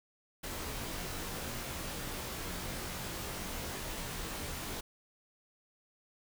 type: noise with comb filter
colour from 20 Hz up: pink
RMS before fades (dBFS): -40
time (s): 0.43-4.81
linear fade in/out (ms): 10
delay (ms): 20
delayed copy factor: -1
effects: none